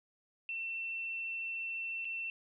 sine tone with dropouts, 2693 Hz, E7, 36 cents sharp, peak -36 dBFS, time 0.49-2.3 s, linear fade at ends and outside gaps 1 ms, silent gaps 2.047-2.052 s, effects none

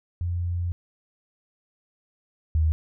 sine tone pair in turn, 87.31 / 78.77 Hz, F2 / D#2, 0 / +22 cents, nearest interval major second, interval 178 cents, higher first, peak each -24 / -18 dBFS, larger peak second, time 0.21-0.72 / 2.55-2.72 s, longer first, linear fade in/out 0 ms, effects none

